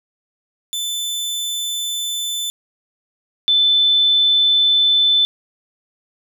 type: tone pair in turn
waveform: sawtooth / sine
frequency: 3520 / 3520 Hz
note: A7 / A7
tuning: 0 / 0 cents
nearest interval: unison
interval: 0 cents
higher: neither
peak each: -18 / -11 dBFS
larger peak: second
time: 0.73-2.5 / 3.48-5.25 s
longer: neither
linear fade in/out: 0 ms
effects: none